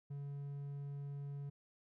triangle tone, 141.6 Hz, C#3, 37 cents sharp, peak -40 dBFS, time 0.1-1.5 s, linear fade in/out 10 ms, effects none

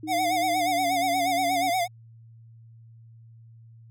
sine tone with pitch glide, 310.7 to 281.6 Hz, D#4 to C#4, -2 to +27 cents, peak -32 dBFS, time 0.03-1.7 s, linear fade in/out 5 ms, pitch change -171 cents, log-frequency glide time 0.52-0.88 s
square tone with vibrato, 720 Hz, F#5, 47 cents flat, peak -23 dBFS, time 0.07-1.88 s, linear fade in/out 50 ms, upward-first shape sine, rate 8.4 Hz, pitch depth 91 cents each way
effects added 114 Hz sine -47 dBFS peak until 3.9 s

